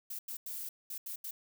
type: noise bursts at uneven times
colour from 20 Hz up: violet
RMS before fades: -41 dBFS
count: 6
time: 0.1-0.19 / 0.28-0.37 / 0.46-0.69 / 0.9-0.98 / 1.06-1.16 / 1.24-1.31 s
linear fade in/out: 5 ms
effects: none